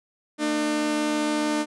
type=tone pair together; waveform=sawtooth; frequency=225.9 / 301.1 Hz; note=A3 / D4; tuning=+46 / +43 cents; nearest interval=perfect fourth; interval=497 cents; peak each=-27 / -19 dBFS; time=0.38-1.66 s; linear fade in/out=50 ms; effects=resampled to 24000 Hz

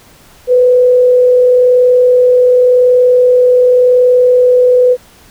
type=tone with frequency modulation; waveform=sine; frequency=498.5 Hz; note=B4; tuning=16 cents sharp; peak=-4 dBFS; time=0.47-4.97 s; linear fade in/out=50 ms; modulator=40.9 Hz; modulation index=0.21; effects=pink hiss -42 dBFS RMS until 5.3 s

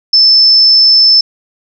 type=tone; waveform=sine; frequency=5274 Hz; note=E8; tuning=in tune; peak=-3 dBFS; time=0.13-1.21 s; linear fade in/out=5 ms; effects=none

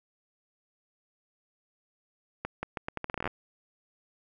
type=accelerating click train; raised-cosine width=0.5 ms; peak=-17 dBFS; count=15; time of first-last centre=2.45-3.276 s; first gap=180 ms; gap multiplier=0.79; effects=none

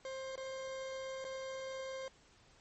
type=tone with dropouts; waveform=40% pulse; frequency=529 Hz; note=C5; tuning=19 cents sharp; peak=-40 dBFS; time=0.05-2.08 s; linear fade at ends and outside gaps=1 ms; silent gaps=0.356-0.377 / 1.243-1.249 s; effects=pink hiss -65 dBFS RMS until 2.6 s + MP3 32 kbps

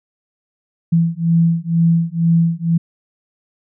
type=beating tone pair; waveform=sine; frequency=165.9 / 168 Hz; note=E3 / E3; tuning=+11 / +33 cents; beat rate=2.1 Hz; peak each=-15 dBFS; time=0.92-2.78 s; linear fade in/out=10 ms; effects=none

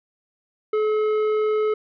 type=tone with tanh clipping; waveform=sine; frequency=428.9 Hz; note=A4; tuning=44 cents flat; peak=-20 dBFS; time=0.73-1.74 s; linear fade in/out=5 ms; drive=10 dB; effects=none

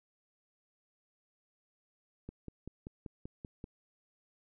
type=click train; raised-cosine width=3 ms; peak=-30 dBFS; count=8; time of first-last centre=2.29-3.641 s; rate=5.18 Hz; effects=none

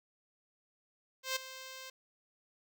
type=tone with ADSR envelope; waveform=5% pulse; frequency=523.3 Hz; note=C5; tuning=in tune; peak=-19 dBFS; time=1.23-1.9 s; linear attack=130 ms; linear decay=11 ms; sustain=-15 dB; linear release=4 ms; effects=none

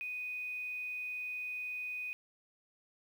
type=tone with quantisation; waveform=sine; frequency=2489 Hz; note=D#7; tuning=in tune; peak=-37 dBFS; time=0.01-2.13 s; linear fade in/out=0 ms; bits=10; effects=none

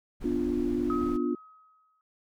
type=noise; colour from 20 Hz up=brown; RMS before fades=-40 dBFS; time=0.2-1.18 s; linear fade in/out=20 ms
type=chord; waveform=sine; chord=B diminished; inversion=none; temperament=equal with one note detuned; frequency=246.9 / 293.7 / 350.6 Hz; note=B3 / D4 / F4; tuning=0 / 0 / +7 cents; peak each=-30 dBFS; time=0.24-1.35 s; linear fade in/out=5 ms
type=tone with exponential decay; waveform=sine; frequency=1270 Hz; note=D#6; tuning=35 cents sharp; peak=-30 dBFS; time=0.9-2.01 s; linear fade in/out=1 ms; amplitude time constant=240 ms
effects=none

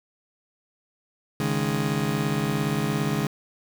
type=chord; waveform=30% pulse; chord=C# suspended second; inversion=none; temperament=just; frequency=138.59 / 155.92 / 207.9 Hz; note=C#3 / D#3 / G#3; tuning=0 / +4 / +2 cents; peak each=-25 dBFS; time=1.4-3.27 s; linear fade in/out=2 ms; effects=7-bit

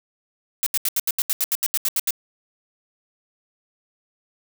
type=noise bursts; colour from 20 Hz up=blue; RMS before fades=-21 dBFS; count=14; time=0.63-2.107 s; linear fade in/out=0 ms; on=34 ms; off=77 ms; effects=none

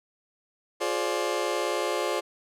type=chord; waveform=30% pulse; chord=D half-diminished seventh; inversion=first; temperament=just; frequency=352.4 / 422.9 / 528.6 / 587.3 Hz; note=F4 / Ab4 / C5 / D5; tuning=+16 / +31 / +18 / 0 cents; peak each=-29 dBFS; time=0.8-2.21 s; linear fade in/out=20 ms; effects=low-pass 11000 Hz 12 dB/octave

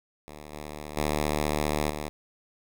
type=tone with level steps; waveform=5% pulse; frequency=75 Hz; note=D2; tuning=37 cents sharp; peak=-31 / -26 / -14 / -21 dBFS; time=0.28-2.09 s; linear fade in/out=0 ms; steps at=0.53 / 0.97 / 1.9 s; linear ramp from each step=5 ms; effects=none

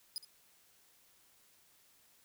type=tone with echo; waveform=sawtooth; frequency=4978 Hz; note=D#8; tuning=in tune; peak=-34 dBFS; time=0.16-0.18 s; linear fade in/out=0 ms; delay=67 ms; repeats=1; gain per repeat=-14 dB; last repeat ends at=0.247 s; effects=white hiss -67 dBFS RMS until 2.24 s

